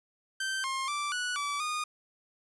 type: tone with pitch steps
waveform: sawtooth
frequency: 1555 / 1066 / 1170 / 1473 / 1153 / 1226 Hz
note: G6 / C6 / D6 / F#6 / D6 / D#6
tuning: -14 / +32 / -7 / -8 / -32 / -26 cents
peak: -27 dBFS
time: 0.4-1.84 s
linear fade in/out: 5 ms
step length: 240 ms
effects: resampled to 24000 Hz